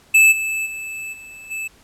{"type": "tone with level steps", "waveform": "square", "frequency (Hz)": 2623, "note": "E7", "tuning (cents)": -9, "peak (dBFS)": [-9, -21, -28, -37, -25], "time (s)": [0.14, 1.68], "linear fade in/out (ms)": 10, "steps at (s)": [0.31, 0.65, 1.12, 1.5], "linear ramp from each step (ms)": 20, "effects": ["pink hiss -52 dBFS RMS until 1.83 s", "low-pass 12000 Hz 12 dB/octave"]}